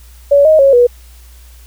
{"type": "tone with pitch steps", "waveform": "sine", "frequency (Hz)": [567, 626, 549, 485.6], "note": ["C#5", "D#5", "C#5", "B4"], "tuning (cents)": [39, 10, -17, -29], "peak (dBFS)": -4, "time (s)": [0.31, 0.87], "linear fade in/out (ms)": 10, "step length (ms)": 140, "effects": ["added 60 Hz sine -36 dBFS peak until 1.66 s", "white hiss -46 dBFS RMS until 1.66 s"]}